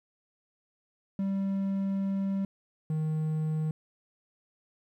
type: tone pair in turn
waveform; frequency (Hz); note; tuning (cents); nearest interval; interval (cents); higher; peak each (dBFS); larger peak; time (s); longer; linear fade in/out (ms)
triangle; 195.1 / 156.15; G3 / D#3; -8 / +7; major third; 385; first; -25; neither; 1.19-2.45 / 2.9-3.71; first; 2
effects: 11-bit